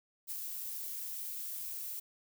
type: noise with ADSR envelope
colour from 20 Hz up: violet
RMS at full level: -38 dBFS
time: 0.27-2 s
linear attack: 39 ms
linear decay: 20 ms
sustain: -3 dB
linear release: 9 ms
effects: none